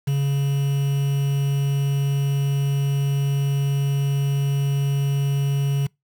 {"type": "tone with quantisation", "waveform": "triangle", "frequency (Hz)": 139.7, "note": "C#3", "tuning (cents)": 14, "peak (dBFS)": -16, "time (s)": [0.07, 5.87], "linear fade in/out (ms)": 10, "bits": 6, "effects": ["noise-tail reverb RT60 0.2 s tail -26 dB re dry"]}